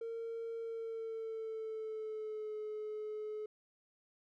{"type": "tone with pitch glide", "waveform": "triangle", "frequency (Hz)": [457.9, 427.2], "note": ["A#4", "G#4"], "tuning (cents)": [-31, 49], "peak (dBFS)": -36, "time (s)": [0.01, 3.46], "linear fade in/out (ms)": 5, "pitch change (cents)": -120, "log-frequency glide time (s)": [0.57, 2.56], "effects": ["tanh soft clip ceiling -35 dBFS"]}